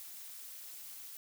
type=noise with amplitude modulation; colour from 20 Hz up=blue; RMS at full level=-45 dBFS; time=0-1.17 s; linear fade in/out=0 ms; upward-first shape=sine; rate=275 Hz; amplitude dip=75%; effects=none